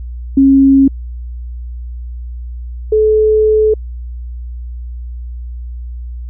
sine tone pair in turn, 271.9 / 431.6 Hz, C#4 / A4, -33 / -33 cents, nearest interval minor sixth, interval 800 cents, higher second, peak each -4 / -7 dBFS, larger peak first, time 0.37-0.88 / 2.92-3.74 s, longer second, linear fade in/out 5 ms, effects added 60 Hz sine -22 dBFS peak until 6.29 s

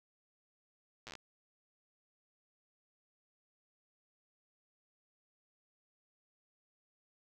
slowing click train, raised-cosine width 0.2 ms, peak -29 dBFS, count 8, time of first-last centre 1.07-1.153 s, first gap 8 ms, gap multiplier 1.13, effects none

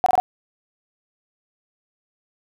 sine tone bursts, 740 Hz, F#5, in tune, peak -12 dBFS, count 4, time 0.04-0.2 s, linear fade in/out 0 ms, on 22 ms, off 24 ms, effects none

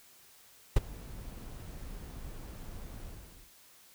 brown noise with ADSR envelope, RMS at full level -20 dBFS, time 0.76-3.51 s, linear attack 6 ms, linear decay 23 ms, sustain -24 dB, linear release 520 ms, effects white hiss -59 dBFS RMS until 3.94 s

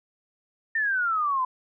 sine exponential sweep, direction down, 1825 to 1000 Hz, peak -22 dBFS, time 0.75-1.45 s, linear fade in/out 5 ms, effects none

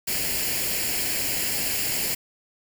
white noise with comb filter, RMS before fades -26 dBFS, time 0.07-2.15 s, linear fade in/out 10 ms, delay 0.41 ms, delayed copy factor +0.65, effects none

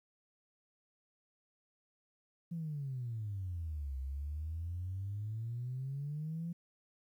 sine exponential two-way sweep, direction down then up, 172.7 to 65.41 to 172.7 Hz, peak -36 dBFS, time 2.51-6.53 s, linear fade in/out 10 ms, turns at 3.98 s, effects tanh soft clip ceiling -32 dBFS + 12-bit

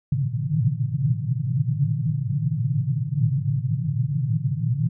pink band-pass noise, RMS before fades -23 dBFS, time 0.12-4.89 s, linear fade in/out 5 ms, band 110 to 160 Hz, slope 96 dB/octave, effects none

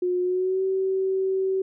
sine tone with pitch glide, 360 to 381.4 Hz, F#4 to G4, -47 to -47 cents, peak -21 dBFS, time 0.02-1.62 s, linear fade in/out 5 ms, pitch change +100 cents, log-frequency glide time 0.22-0.63 s, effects none

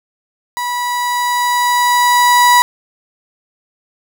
35% pulse tone with level ramp, 976 Hz, B5, 21 cents flat, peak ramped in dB -16 to -4 dBFS, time 0.57-2.62 s, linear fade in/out 0 ms, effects none

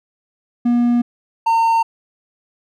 triangle tone pair in turn, 240 / 911.4 Hz, B3 / A#5, -49 / -39 cents, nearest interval octave + major seventh, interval 2310 cents, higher second, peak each -10 dBFS, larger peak neither, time 0.65-1.02 / 1.46-1.83 s, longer neither, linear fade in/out 10 ms, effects none

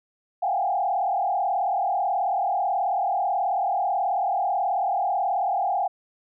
sine tone with frequency modulation, 759 Hz, F#5, 44 cents sharp, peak -21 dBFS, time 0.42-5.88 s, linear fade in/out 10 ms, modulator 38.4 Hz, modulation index 1.8, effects none

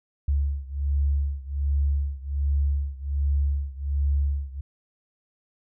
sine beating tone pair, 70.1 / 71.4 Hz, C#2 / D2, +20 / -48 cents, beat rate 1.3 Hz, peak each -24 / -26 dBFS, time 0.28-4.61 s, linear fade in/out 5 ms, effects none

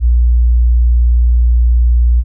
sine tone, 59.5 Hz, A#1, 36 cents sharp, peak -6 dBFS, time 0-2.24 s, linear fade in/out 50 ms, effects none

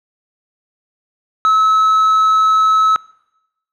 triangle tone with quantisation, 1294 Hz, E6, 32 cents flat, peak -7 dBFS, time 1.45-2.96 s, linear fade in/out 0 ms, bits 6, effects noise-tail reverb RT60 0.9 s tail -23 dB re dry + low-pass 6000 Hz 12 dB/octave

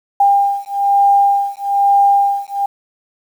sine beating tone pair, 800 / 801.1 Hz, G5 / G5, +35 / +37 cents, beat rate 1.1 Hz, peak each -13 dBFS, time 0.2-2.66 s, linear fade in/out 5 ms, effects 7-bit

